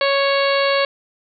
harmonic tone, 554.4 Hz, C#5, in tune, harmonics 1 / 2 / 3 / 4 / 5 / 6 / 7 / 8, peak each -17 / -22 / -25 / -25 / -27 / -30 / -29 / -27 dBFS, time 0.01-0.85 s, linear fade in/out 2 ms, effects none

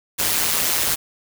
white noise with amplitude modulation, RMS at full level -17 dBFS, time 0.18-0.96 s, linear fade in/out 20 ms, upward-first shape sine, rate 160 Hz, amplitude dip 75%, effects none

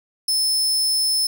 sawtooth tone, 5250 Hz, E8, 8 cents flat, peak -15 dBFS, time 0.28-1.27 s, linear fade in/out 5 ms, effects none

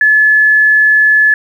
sine tone, 1720 Hz, A6, 40 cents flat, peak -5 dBFS, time 0.01-1.34 s, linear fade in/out 2 ms, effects 7-bit

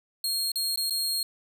sawtooth tone with dropouts, 4253 Hz, C8, 27 cents sharp, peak -23 dBFS, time 0.24-1.23 s, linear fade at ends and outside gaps 2 ms, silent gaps 0.518-0.557 / 0.76-0.774 / 0.898-0.906 s, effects none

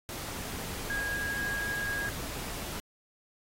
sine tone in noise, 1640 Hz, G#6, 22 cents flat, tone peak -31 dBFS, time 0.9-2.09 s, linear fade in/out 0 ms, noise pink, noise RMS -39 dBFS, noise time 0.09-2.8 s, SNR +5 dB, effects AAC 48 kbps

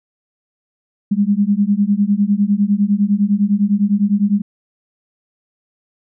sine beating tone pair, 198.6 / 208.5 Hz, G3 / G#3, +23 / +7 cents, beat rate 9.9 Hz, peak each -15 dBFS, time 1.11-4.42 s, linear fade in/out 10 ms, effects none

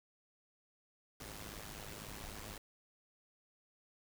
pink noise with amplitude modulation, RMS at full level -45 dBFS, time 1.2-2.58 s, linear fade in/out 5 ms, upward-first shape sine, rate 104 Hz, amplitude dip 70%, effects none

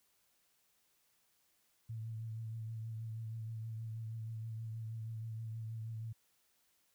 sine tone with vibrato, 112 Hz, A2, 31 cents sharp, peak -40 dBFS, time 1.89-6.13 s, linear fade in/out 10 ms, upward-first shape triangle, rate 6.3 Hz, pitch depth 36 cents each way, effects white hiss -75 dBFS RMS until 6.94 s

